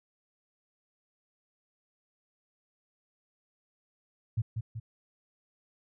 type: tone with echo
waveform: sine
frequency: 112.1 Hz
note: A2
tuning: 33 cents sharp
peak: -25 dBFS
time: 4.37-4.42 s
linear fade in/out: 10 ms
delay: 190 ms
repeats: 2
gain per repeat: -5 dB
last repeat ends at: 4.8 s
effects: none